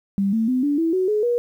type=tone with pitch steps; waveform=sine; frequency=197.4 / 224.1 / 254.5 / 289 / 328.2 / 372.6 / 423.1 / 480.5 Hz; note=G3 / A3 / C4 / D4 / E4 / F#4 / G#4 / B4; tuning=+12 / +32 / -48 / -28 / -8 / +12 / +32 / -48 cents; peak=-17 dBFS; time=0.18-1.38 s; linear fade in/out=0 ms; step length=150 ms; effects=9-bit